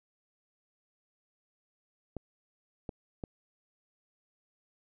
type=clicks; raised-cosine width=2 ms; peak=-24 dBFS; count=3; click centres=2.167 / 2.892 / 3.238 s; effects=none